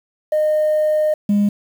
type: tone pair in turn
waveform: sine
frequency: 613 / 204.6 Hz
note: D#5 / G#3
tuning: -26 / -26 cents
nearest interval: octave + perfect fifth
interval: 1900 cents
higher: first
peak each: -12 / -10 dBFS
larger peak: second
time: 0.32-1.14 / 1.29-1.49 s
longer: first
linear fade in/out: 5 ms
effects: tanh soft clip ceiling -11 dBFS + 7-bit